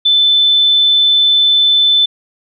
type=tone; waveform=sine; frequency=3520 Hz; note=A7; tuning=in tune; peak=-7 dBFS; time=0.05-2.06 s; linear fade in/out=10 ms; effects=none